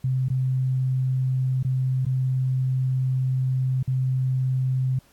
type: tone with dropouts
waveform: sine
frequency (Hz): 129.9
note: C3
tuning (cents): -12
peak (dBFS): -20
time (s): 0.04-4.99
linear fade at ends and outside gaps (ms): 5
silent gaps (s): 0.285-0.301 / 1.629-1.647 / 2.052-2.064 / 3.829-3.876
effects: pink hiss -59 dBFS RMS until 5.12 s + AAC 64 kbps